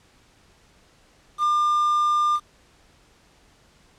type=tone with quantisation; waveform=triangle; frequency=1200 Hz; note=D6; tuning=37 cents sharp; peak=-16 dBFS; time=1.38-2.4 s; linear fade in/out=50 ms; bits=7; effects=pink hiss -57 dBFS RMS until 3.98 s + low-pass 8000 Hz 12 dB/octave